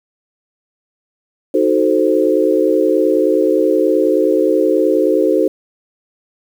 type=chord; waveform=sine; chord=D# diminished seventh; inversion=none; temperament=equal; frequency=311.1 / 370 / 440 / 523.3 Hz; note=D#4 / F#4 / A4 / C5; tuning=0 / 0 / 0 / 0 cents; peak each=-16 dBFS; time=1.54-5.48 s; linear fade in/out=5 ms; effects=7-bit